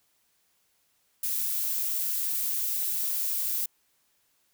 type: noise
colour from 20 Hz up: violet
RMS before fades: -29 dBFS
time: 1.23-3.66 s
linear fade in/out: 5 ms
effects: white hiss -70 dBFS RMS until 4.53 s